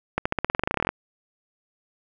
accelerating click train, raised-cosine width 0.5 ms, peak -7 dBFS, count 18, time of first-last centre 0.18-0.89 s, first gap 75 ms, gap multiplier 0.92, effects none

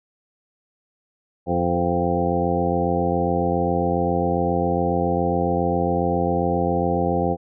harmonic tone with a mistuned harmonic, 87.31 Hz, F2, in tune, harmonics 1 / 2 / 3 / 4 / 5 / 6 / 8 / 9, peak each -28 / -25 / -28 / -27 / -28 / -25 / -28 / -26 dBFS, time 1.46-7.37 s, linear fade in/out 50 ms, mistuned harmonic 6, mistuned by -16 cents, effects none

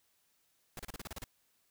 pink noise bursts, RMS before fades -43 dBFS, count 9, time 0.77-1.241 s, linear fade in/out 2 ms, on 23 ms, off 33 ms, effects white hiss -74 dBFS RMS until 1.7 s

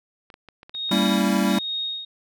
clicks, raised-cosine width 0.3 ms, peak -28 dBFS, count 11, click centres 0.302 / 0.341 / 0.487 / 0.631 / 0.695 / 0.749 / 0.894 / 1.033 / 1.105 / 1.203 / 1.248 s
sine tone with tremolo, 3729 Hz, A#7, in tune, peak -24 dBFS, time 0.74-2.05 s, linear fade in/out 5 ms, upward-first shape sine, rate 1.2 Hz, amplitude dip 100%
square chord, G diminished seventh, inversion none, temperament equal with one note detuned, 196 / 229.2 / 277.2 / 329.6 Hz, G3 / Bb3 / Db4 / Fb4, 0 / -29 / 0 / 0 cents, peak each -22 / -25 / -27 / -27 dBFS, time 0.91-1.59 s, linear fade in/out 5 ms
effects none

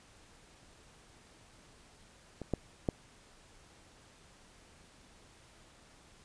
clicks, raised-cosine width 2 ms, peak -27 / -17 / -16 dBFS, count 3, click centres 2.417 / 2.537 / 2.888 s, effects pink hiss -60 dBFS RMS until 6.24 s + resampled to 22050 Hz

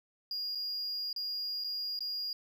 sine tone with dropouts, 4846 Hz, D#8, 47 cents flat, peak -31 dBFS, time 0.31-2.33 s, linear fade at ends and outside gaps 2 ms, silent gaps 0.55-0.554 / 1.129-1.162 / 1.639-1.644 / 1.991-2.006 s, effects tanh soft clip ceiling -33 dBFS

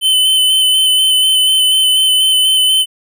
square tone with vibrato, 3044 Hz, F#7, 48 cents sharp, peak -9 dBFS, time 0.01-2.86 s, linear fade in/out 50 ms, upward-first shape square, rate 4.1 Hz, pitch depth 13 cents each way, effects none

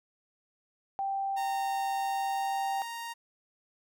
sine tone, 784 Hz, G5, in tune, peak -29 dBFS, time 0.99-2.82 s, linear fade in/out 0 ms
sawtooth tone with pitch glide, 920 to 931.2 Hz, A#5 to A#5, -23 to -2 cents, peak -33 dBFS, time 1.36-3.14 s, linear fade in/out 20 ms, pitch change +21 cents, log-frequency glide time 1.96-2.8 s
effects none

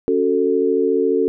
sine chord, F# minor, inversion second, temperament just, 277.5 / 370 / 444 Hz, C#4 / F#4 / A4, +2 / 0 / +16 cents, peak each -21 / -19 / -17 dBFS, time 0.08-1.28 s, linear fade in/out 0 ms, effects none

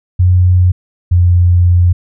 sine tone pair in turn, 90.5 / 88.33 Hz, F#2 / F2, -38 / +20 cents, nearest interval unison, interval 42 cents, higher first, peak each -5 dBFS, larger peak neither, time 0.19-0.72 / 1.11-1.93 s, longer second, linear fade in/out 10 ms, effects none

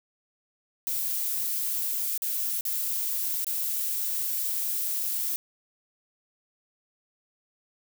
violet noise with dropouts, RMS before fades -29 dBFS, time 0.87-5.36 s, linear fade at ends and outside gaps 0 ms, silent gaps 2.177-2.221 / 2.609-2.652 / 3.445-3.468 s, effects none

